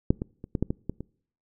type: clicks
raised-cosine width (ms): 3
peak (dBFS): -6 / -17 / -25 / -13 / -11 / -14 / -16 / -22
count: 8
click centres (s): 0.105 / 0.219 / 0.441 / 0.552 / 0.626 / 0.705 / 0.896 / 1.006
effects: noise-tail reverb RT60 0.6 s tail -25 dB re dry